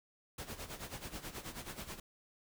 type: noise with tremolo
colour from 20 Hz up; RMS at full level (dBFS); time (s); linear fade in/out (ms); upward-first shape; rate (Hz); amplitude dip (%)
pink; -43; 0.38-2; 5; sine; 9.3; 75
effects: none